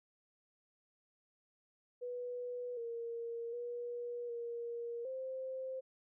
sine tone with pitch steps, 490.9 / 465.7 / 480.7 / 470.7 / 523 Hz, B4 / A#4 / B4 / A#4 / C5, -10 / -2 / -47 / +17 / -1 cents, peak -39 dBFS, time 2.01-5.81 s, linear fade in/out 20 ms, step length 760 ms, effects none

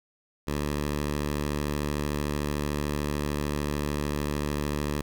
10% pulse tone, 73.42 Hz, D2, in tune, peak -19 dBFS, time 0.47-5.02 s, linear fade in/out 10 ms, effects none

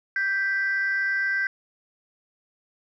sine tone pair together, 1568 / 1975.5 Hz, G6 / B6, 0 / 0 cents, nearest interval major third, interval 400 cents, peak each -22 / -27 dBFS, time 0.16-1.47 s, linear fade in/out 2 ms, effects tanh soft clip ceiling -17 dBFS

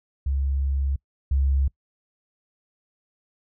sine tone pair in turn, 68.5 / 68.23 Hz, C#2 / C#2, -20 / -27 cents, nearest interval unison, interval 7 cents, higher first, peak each -21 / -18 dBFS, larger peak second, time 0.26-0.96 / 1.31-1.68 s, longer first, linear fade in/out 5 ms, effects noise-tail reverb RT60 0.1 s tail -24 dB re dry

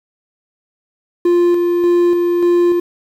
triangle tone with tremolo, 349.2 Hz, F4, in tune, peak -7 dBFS, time 1.25-2.8 s, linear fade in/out 5 ms, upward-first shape square, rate 1.7 Hz, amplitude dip 30%, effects 7-bit

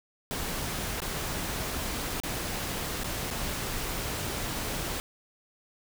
pink noise with dropouts, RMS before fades -33 dBFS, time 0.31-5 s, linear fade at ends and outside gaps 0 ms, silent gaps 1.003-1.019 / 2.201-2.235 / 3.035-3.043 / 3.304-3.31 s, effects none

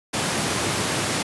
pink high-pass noise, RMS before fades -24 dBFS, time 0.13-1.23 s, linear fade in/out 10 ms, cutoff 100 Hz, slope 24 dB/octave, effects resampled to 24000 Hz

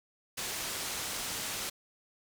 white low-pass noise, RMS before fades -37 dBFS, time 0.37-1.7 s, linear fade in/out 10 ms, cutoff 9200 Hz, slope 12 dB/octave, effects none

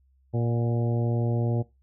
harmonic tone with a mistuned harmonic, 117.6 Hz, A#2, 16 cents sharp, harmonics 1 / 2 / 3 / 4 / 5 / 6 / 7, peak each -24 / -32 / -33 / -35 / -37 / -42 / -45 dBFS, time 0.33-1.63 s, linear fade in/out 20 ms, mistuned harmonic 6, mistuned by +34 cents, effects noise-tail reverb RT60 0.2 s tail -18 dB re dry + added 66 Hz sine -60 dBFS peak until 1.82 s

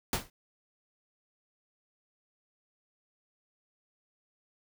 pink noise with exponential decay, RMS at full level -25 dBFS, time 0.13-0.3 s, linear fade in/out 2 ms, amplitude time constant 36 ms, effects none

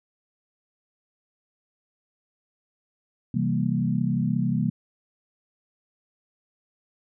sine chord, C dominant seventh, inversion none, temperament equal, 130.81 / 164.81 / 196 / 233.1 Hz, C3 / E3 / G3 / Bb3, 0 / 0 / 0 / 0 cents, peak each -27 dBFS, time 3.34-4.7 s, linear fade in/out 5 ms, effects none

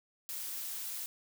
blue noise, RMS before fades -40 dBFS, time 0.29-1.06 s, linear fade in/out 0 ms, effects none

